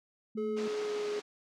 sine tone, 220 Hz, A3, in tune, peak -36 dBFS, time 0.35-0.68 s, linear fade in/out 5 ms
triangle tone with pitch glide, 427.3 to 416.6 Hz, G#4 to G#4, +49 to +5 cents, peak -30 dBFS, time 0.37-1.2 s, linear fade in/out 10 ms, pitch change -44 cents, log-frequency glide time 0.5-1.09 s
pink band-pass noise, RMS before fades -45 dBFS, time 0.56-1.22 s, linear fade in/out 20 ms, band 240 to 6200 Hz, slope 24 dB/octave
effects none

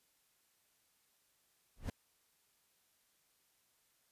brown noise with exponential growth, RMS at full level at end -30 dBFS, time 1.76-1.9 s, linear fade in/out 5 ms, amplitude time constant 29 ms, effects white hiss -75 dBFS RMS until 4.11 s + resampled to 32000 Hz

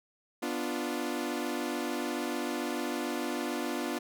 sawtooth chord, B diminished, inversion none, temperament equal, 246.9 / 293.7 / 349.2 Hz, B3 / D4 / F4, 0 / 0 / 0 cents, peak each -32 dBFS, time 0.42-3.99 s, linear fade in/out 10 ms, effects none

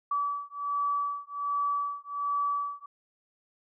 sine beating tone pair, 1148 / 1149.3 Hz, D6 / D6, -40 / -38 cents, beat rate 1.3 Hz, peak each -31 dBFS, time 0.11-2.86 s, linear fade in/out 5 ms, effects none

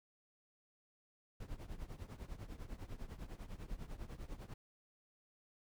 brown noise with tremolo, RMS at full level -44 dBFS, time 1.4-4.54 s, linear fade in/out 5 ms, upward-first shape triangle, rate 10 Hz, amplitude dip 90%, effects none

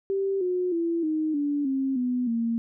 sine tone with pitch steps, 390.4 / 362.2 / 336 / 311.7 / 289.1 / 268.2 / 248.8 / 230.8 Hz, G4 / F#4 / E4 / D#4 / D4 / C4 / B3 / A#3, -7 / -37 / +33 / +3 / -27 / +43 / +13 / -17 cents, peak -23 dBFS, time 0.1-2.58 s, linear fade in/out 0 ms, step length 310 ms, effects none

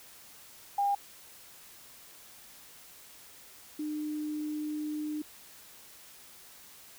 sine tone pair in turn, 805 / 302.5 Hz, G5 / D#4, +46 / -49 cents, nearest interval octave + perfect fourth, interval 1695 cents, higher first, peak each -25 / -32 dBFS, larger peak first, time 0.78-0.95 / 3.79-5.22 s, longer second, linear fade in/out 5 ms, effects white hiss -53 dBFS RMS until 6.98 s

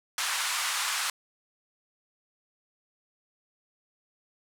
pink band-pass noise, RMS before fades -30 dBFS, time 0.18-1.1 s, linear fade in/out 2 ms, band 1000 to 11000 Hz, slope 24 dB/octave, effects none

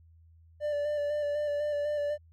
triangle tone with vibrato, 588 Hz, D5, 2 cents sharp, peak -26 dBFS, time 0.6-2.18 s, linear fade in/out 50 ms, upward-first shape square, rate 4 Hz, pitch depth 20 cents each way, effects added 82 Hz sine -55 dBFS peak until 2.32 s

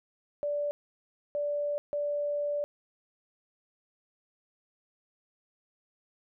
sine tone bursts at uneven times, 583 Hz, D5, 13 cents flat, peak -28 dBFS, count 3, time 0.43-0.71 / 1.35-1.78 / 1.93-2.64 s, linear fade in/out 0 ms, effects none

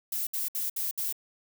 violet noise bursts, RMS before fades -31 dBFS, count 5, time 0.12-1.126 s, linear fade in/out 5 ms, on 150 ms, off 64 ms, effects none

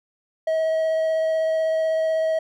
triangle tone with vibrato, 640 Hz, D#5, 49 cents sharp, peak -17 dBFS, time 0.47-2.39 s, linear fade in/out 5 ms, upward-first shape sine, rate 16 Hz, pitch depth 8 cents each way, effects none

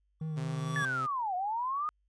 square tone with exponential growth, 1147 Hz, D6, 41 cents flat, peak -33 dBFS, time 0.2-0.85 s, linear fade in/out 1 ms, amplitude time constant 140 ms
triangle tone with vibrato, 155.56 Hz, D#3, in tune, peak -31 dBFS, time 0.21-0.83 s, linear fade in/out 5 ms, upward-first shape sine, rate 4.6 Hz, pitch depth 33 cents each way
sawtooth tone, 130.81 Hz, C3, in tune, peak -34 dBFS, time 0.36-1.07 s, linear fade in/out 20 ms
sine linear two-way sweep, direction down then up, 1753 to 709 to 1247 Hz, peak -30 dBFS, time 0.76-1.89 s, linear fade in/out 0 ms, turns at 1.35 s
effects added 50 Hz sine -70 dBFS peak until 2.08 s + resampled to 22050 Hz

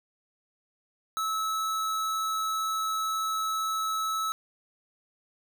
square tone, 1301 Hz, E6, 23 cents flat, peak -28 dBFS, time 1.17-4.32 s, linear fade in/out 0 ms, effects none

